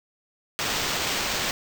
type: noise with sample-and-hold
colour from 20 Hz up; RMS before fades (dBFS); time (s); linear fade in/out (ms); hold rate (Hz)
violet; -27; 0.59-1.51; 0; 11025
effects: none